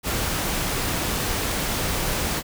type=noise; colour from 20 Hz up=pink; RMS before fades=-25 dBFS; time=0.03-2.43 s; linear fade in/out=50 ms; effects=none